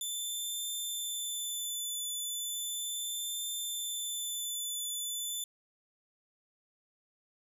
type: tone with vibrato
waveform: 15% pulse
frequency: 3523 Hz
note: A7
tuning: 1 cent sharp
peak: -28 dBFS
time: 0.01-5.44 s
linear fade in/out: 2 ms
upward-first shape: triangle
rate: 0.36 Hz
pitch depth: 19 cents each way
effects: none